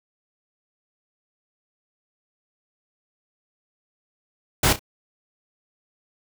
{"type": "noise with echo", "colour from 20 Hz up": "pink", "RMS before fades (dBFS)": -18, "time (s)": [4.63, 4.73], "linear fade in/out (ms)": 5, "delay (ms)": 32, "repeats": 2, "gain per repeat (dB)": -12, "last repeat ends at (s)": 4.794, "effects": []}